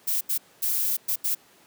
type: noise bursts at uneven times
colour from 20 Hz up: violet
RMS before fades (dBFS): -25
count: 5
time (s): 0.07-0.21 / 0.29-0.38 / 0.62-0.97 / 1.08-1.16 / 1.24-1.35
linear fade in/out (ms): 10
effects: pink hiss -56 dBFS RMS until 1.66 s + high-pass 200 Hz 12 dB/octave